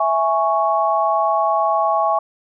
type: chord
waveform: sine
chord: C# minor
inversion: first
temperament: equal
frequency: 659.3 / 830.6 / 1108.7 Hz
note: E5 / G#5 / C#6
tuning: 0 / 0 / 0 cents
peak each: -19 dBFS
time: 0-2.19 s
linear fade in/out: 5 ms
effects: none